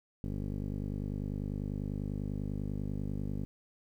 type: tone with low-pass filter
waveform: 15% pulse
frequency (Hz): 50.1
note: G1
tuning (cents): +38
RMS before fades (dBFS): -36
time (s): 0.24-3.45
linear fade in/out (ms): 0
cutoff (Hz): 310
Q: 2.9
effects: 11-bit